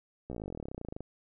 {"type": "slowing click train", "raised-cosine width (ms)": 2, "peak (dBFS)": -26, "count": 28, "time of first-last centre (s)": [0.3, 1.006], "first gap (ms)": 15, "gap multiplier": 1.04, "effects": []}